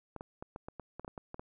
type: clicks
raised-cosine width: 1 ms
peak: -28 dBFS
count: 12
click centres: 0.163 / 0.209 / 0.425 / 0.561 / 0.685 / 0.797 / 0.996 / 1.047 / 1.079 / 1.178 / 1.344 / 1.395 s
effects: none